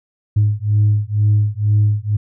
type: beating tone pair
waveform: sine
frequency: 103.83 / 105.93 Hz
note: G#2 / G#2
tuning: 0 / +35 cents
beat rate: 2.1 Hz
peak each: -14 dBFS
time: 0.36-2.17 s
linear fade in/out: 10 ms
effects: tanh soft clip ceiling -7 dBFS